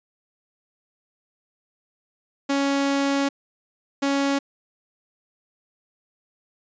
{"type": "tone bursts at uneven times", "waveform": "sawtooth", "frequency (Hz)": 278.1, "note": "C#4", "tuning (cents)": 6, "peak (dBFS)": -16, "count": 2, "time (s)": [[2.49, 3.29], [4.02, 4.39]], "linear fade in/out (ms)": 10, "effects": ["resampled to 16000 Hz"]}